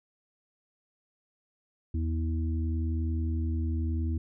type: harmonic tone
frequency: 80.8 Hz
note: E2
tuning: 34 cents flat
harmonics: 1 / 3 / 4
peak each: -27 / -37 / -39 dBFS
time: 1.94-4.18 s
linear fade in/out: 5 ms
effects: none